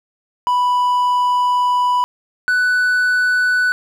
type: tone pair in turn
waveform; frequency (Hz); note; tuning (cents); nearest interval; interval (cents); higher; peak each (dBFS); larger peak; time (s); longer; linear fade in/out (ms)
triangle; 987.8 / 1489.5; B5 / F#6; 0 / +11; perfect fifth; 711; second; -11; neither; 0.47-2.04 / 2.48-3.72; first; 0
effects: none